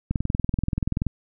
click train, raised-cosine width 5 ms, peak -11 dBFS, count 21, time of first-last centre 0.11-1.067 s, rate 20.9 Hz, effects none

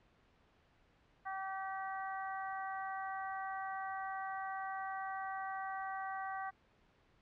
harmonic tone, 384.8 Hz, G4, 32 cents flat, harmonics 2 / 3 / 4 / 5, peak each -41 / -45 / -47 / -49 dBFS, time 1.25-6.51 s, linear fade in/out 20 ms, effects pink hiss -70 dBFS RMS until 7.21 s + low-pass 3000 Hz 12 dB/octave

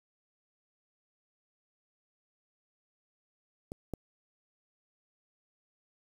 clicks, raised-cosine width 2 ms, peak -26 / -22 dBFS, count 2, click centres 3.719 / 3.937 s, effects 8-bit

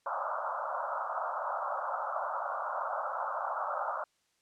white band-pass noise, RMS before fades -35 dBFS, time 0.06-4.04 s, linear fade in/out 2 ms, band 550 to 1400 Hz, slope 96 dB/octave, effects white hiss -74 dBFS RMS until 4.41 s + low-pass 8000 Hz 12 dB/octave

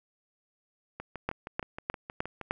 two click trains, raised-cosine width 0.5 ms, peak -23 / -14 dBFS, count 10 / 5, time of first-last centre 1-2.413 / 1.29-2.51 s, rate 6.37 / 3.28 Hz, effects none

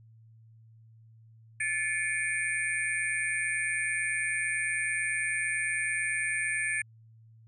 sine tone cluster, 1742 / 2135 / 2264 / 2431 / 8810 Hz, A6 / C7 / C#7 / D#7 / C#9, -18 / +34 / +36 / -41 / -12 cents, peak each -31 / -38 / -34 / -36 / -37 dBFS, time 1.6-6.82 s, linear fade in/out 5 ms, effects added 112 Hz sine -53 dBFS peak until 7.47 s

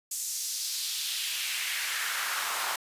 pink noise with high-pass filter sweep, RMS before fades -32 dBFS, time 0.11-2.76 s, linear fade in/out 5 ms, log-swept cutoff 7200 to 950 Hz, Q 1.8, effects resampled to 32000 Hz

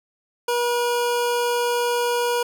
25% pulse tone, 481.1 Hz, B4, 45 cents flat, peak -16 dBFS, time 0.48-2.43 s, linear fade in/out 5 ms, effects none

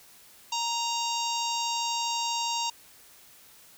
harmonic tone, 932.3 Hz, A#5, in tune, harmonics 1 / 3 / 4 / 5 / 6 / 7 / 8, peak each -30 / -35 / -36 / -37 / -38 / -38 / -39 dBFS, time 0.52-2.7 s, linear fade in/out 5 ms, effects white hiss -54 dBFS RMS until 3.77 s

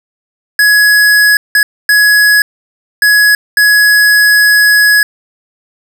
square tone bursts at uneven times, 1680 Hz, G#6, 19 cents sharp, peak -5 dBFS, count 5, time 0.59-1.37 / 1.55-1.63 / 1.89-2.42 / 3.02-3.35 / 3.57-5.03 s, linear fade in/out 2 ms, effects none

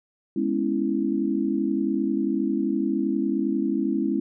sine chord, C# minor seventh, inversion second, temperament equal, 207.7 / 246.9 / 277.2 / 329.6 Hz, G#3 / B3 / C#4 / E4, 0 / 0 / 0 / 0 cents, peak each -27 / -30 / -26 / -26 dBFS, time 0.36-4.2 s, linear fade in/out 5 ms, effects none

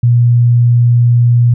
sine tone, 120 Hz, B2, 49 cents flat, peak -5 dBFS, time 0.03-1.54 s, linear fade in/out 5 ms, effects none

